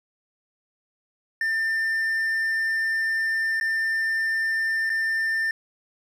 triangle tone with dropouts, 1794 Hz, A6, 33 cents sharp, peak -20 dBFS, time 1.41-5.51 s, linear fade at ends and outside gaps 2 ms, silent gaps 3.6-3.61 / 4.895-4.9 s, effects none

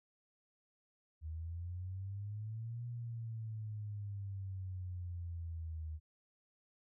sine exponential two-way sweep, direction up then down, 77.5 to 120.4 to 77.5 Hz, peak -40 dBFS, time 1.21-6 s, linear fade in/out 50 ms, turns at 2.86 s, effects none

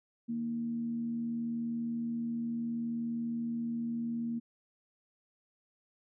sine tone with frequency modulation, 233.1 Hz, A#3, in tune, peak -32 dBFS, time 0.28-4.4 s, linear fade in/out 20 ms, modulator 79.3 Hz, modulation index 0.24, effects none

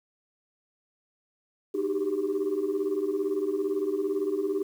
sine tone cluster, 306.8 / 381.9 / 399.6 Hz, D#4 / G4 / G4, -24 / -45 / +33 cents, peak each -31 / -29 / -27 dBFS, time 1.74-4.63 s, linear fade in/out 10 ms, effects tanh soft clip ceiling -20 dBFS + 9-bit

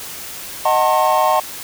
triangle chord, D# diminished seventh, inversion none, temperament just, 622.3 / 746.7 / 896 / 1075.3 Hz, D#5 / F#5 / A5 / C6, 0 / +16 / +31 / +47 cents, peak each -16 dBFS, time 0.65-1.4 s, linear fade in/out 5 ms, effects white hiss -31 dBFS RMS until 1.63 s

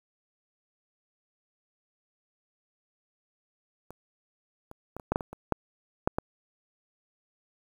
clicks, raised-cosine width 1 ms, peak -29 / -30 / -23 / -28 / -11 / -10 / -22 / -26 / -10 / -9 / -13 dBFS, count 11, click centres 3.906 / 4.714 / 4.966 / 4.998 / 5.12 / 5.159 / 5.208 / 5.33 / 5.523 / 6.075 / 6.185 s, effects 8-bit

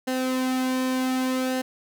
sawtooth tone with flanger, 257.8 Hz, C4, 26 cents flat, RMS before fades -25 dBFS, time 0.07-1.62 s, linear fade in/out 10 ms, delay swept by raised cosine 0.85 to 2.45 ms, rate 0.65 Hz, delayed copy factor -0.55, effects none

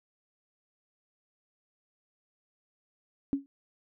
sine tone with exponential decay, 277.2 Hz, C#4, in tune, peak -21 dBFS, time 3.33-3.46 s, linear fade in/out 0 ms, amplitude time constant 28 ms, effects none

